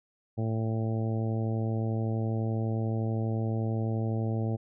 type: harmonic tone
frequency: 111.7 Hz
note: A2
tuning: 27 cents sharp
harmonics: 1 / 2 / 3 / 4 / 5 / 6 / 7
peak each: -28 / -34 / -38 / -40 / -42 / -44 / -45 dBFS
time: 0.37-4.57 s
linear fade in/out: 20 ms
effects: none